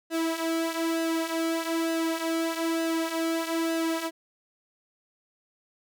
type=tone with flanger; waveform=sawtooth; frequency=328 Hz; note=E4; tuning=9 cents flat; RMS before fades=-28 dBFS; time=0.1-4.11 s; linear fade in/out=50 ms; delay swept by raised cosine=0.88 to 4.18 ms; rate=1.1 Hz; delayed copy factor=-0.65; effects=none